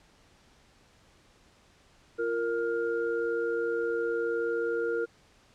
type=tone cluster; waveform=sine; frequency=345.1 / 464.3 / 1410 Hz; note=F4 / A#4 / F6; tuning=-21 / -7 / +16 cents; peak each=-34 / -28 / -36 dBFS; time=2.18-5.06 s; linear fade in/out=20 ms; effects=pink hiss -61 dBFS RMS until 5.54 s + low-pass 7000 Hz 12 dB/octave